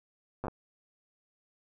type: slowing click train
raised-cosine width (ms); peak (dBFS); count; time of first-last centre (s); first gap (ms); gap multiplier
1; -22; 5; 0.44-0.482; 8; 1.19
effects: none